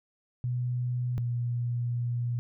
sine tone pair in turn, 123.47 / 120.37 Hz, B2 / B2, 0 / -44 cents, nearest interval unison, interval 44 cents, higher first, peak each -27 dBFS, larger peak neither, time 0.44-1.18 / 1.18-2.39 s, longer second, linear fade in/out 0 ms, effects none

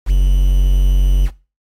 triangle tone with quantisation, 46.25 Hz, F#1, in tune, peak -6 dBFS, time 0.06-1.3 s, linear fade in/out 50 ms, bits 6, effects noise-tail reverb RT60 0.3 s tail -19 dB re dry + AAC 48 kbps

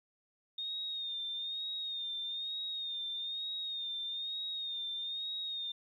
sine tone with vibrato, 3680 Hz, A#7, 23 cents flat, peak -36 dBFS, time 0.58-5.72 s, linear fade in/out 5 ms, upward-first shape sine, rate 1.1 Hz, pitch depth 50 cents each way, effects 12-bit

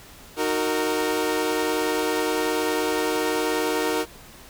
sawtooth chord, D# minor, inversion none, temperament equal with one note detuned, 311.1 / 370 / 461.6 Hz, D#4 / F#4 / A#4, 0 / 0 / -17 cents, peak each -23 / -24 / -21 dBFS, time 0.36-4.06 s, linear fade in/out 50 ms, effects pink hiss -46 dBFS RMS until 4.49 s

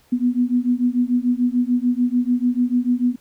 sine beating tone pair, 242.7 / 249.5 Hz, B3 / B3, -30 / +18 cents, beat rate 6.8 Hz, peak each -19 dBFS, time 0.12-3.16 s, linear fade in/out 10 ms, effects pink hiss -57 dBFS RMS until 3.2 s

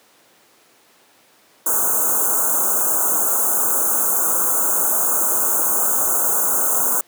white band-stop noise, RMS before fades -18 dBFS, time 1.66-7.01 s, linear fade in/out 5 ms, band 1500 to 6400 Hz, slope 96 dB/octave, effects pink hiss -53 dBFS RMS until 7.07 s + high-pass 300 Hz 12 dB/octave

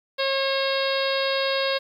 harmonic tone, 542 Hz, C#5, 39 cents flat, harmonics 1 / 2 / 3 / 4 / 5 / 6 / 7 / 8 / 9, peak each -24 / -31 / -31 / -34 / -33 / -34 / -31 / -33 / -35 dBFS, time 0.18-1.79 s, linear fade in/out 20 ms, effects 9-bit

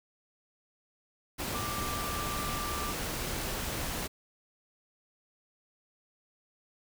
sine tone in noise, 1178 Hz, D6, 5 cents sharp, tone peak -37 dBFS, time 1.53-2.93 s, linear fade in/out 20 ms, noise pink, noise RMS -35 dBFS, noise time 1.38-4.08 s, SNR -5 dB, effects none

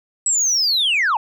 sine linear sweep, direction down, 7902 to 810 Hz, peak -13 dBFS, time 0.26-1.17 s, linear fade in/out 2 ms, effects tanh soft clip ceiling -13 dBFS

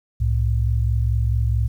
sine tone pair together, 65.41 / 110.01 Hz, C2 / A2, 0 / 0 cents, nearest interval major sixth, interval 900 cents, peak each -19 / -20 dBFS, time 0.2-1.68 s, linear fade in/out 10 ms, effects 9-bit

